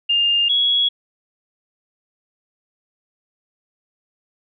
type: tone pair in turn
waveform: sine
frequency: 2811 / 3343 Hz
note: F7 / G#7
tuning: +11 / +11 cents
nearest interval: minor third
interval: 300 cents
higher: second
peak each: -14 dBFS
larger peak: neither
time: 0.09-0.49 / 0.49-0.89 s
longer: neither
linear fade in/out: 10 ms
effects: none